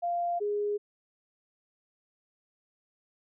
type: tone pair in turn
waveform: sine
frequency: 695 / 413.2 Hz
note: F5 / G#4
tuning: -9 / -9 cents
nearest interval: major sixth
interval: 900 cents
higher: first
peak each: -27 dBFS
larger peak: neither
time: 0.02-0.4 / 0.4-0.78 s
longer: neither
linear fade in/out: 20 ms
effects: none